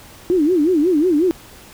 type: tone with vibrato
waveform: sine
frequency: 329.6 Hz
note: E4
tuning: in tune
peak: -12 dBFS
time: 0.3-1.31 s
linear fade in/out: 0 ms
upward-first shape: sine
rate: 5.5 Hz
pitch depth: 230 cents each way
effects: pink hiss -42 dBFS RMS until 1.73 s